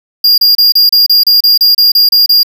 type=tone bursts; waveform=square; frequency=4819 Hz; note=D8; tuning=44 cents sharp; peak=-4 dBFS; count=13; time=0.24-2.432 s; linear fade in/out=5 ms; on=140 ms; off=31 ms; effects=none